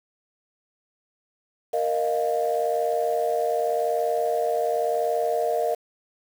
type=chord; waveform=sine; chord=Bb suspended fourth; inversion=none; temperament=equal with one note detuned; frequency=466.2 / 617.6 / 698.5 Hz; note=Bb4 / Eb5 / F5; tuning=0 / -13 / 0 cents; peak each=-25 dBFS; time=1.73-5.75 s; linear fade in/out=10 ms; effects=tanh soft clip ceiling -13 dBFS + 7-bit